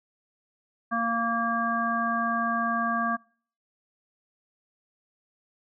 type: harmonic tone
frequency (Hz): 231.3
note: A#3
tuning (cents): -13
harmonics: 1 / 3 / 5 / 7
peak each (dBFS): -30 / -31 / -27 / -31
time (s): 0.91-3.17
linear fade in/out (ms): 20
effects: noise-tail reverb RT60 0.5 s tail -26 dB re dry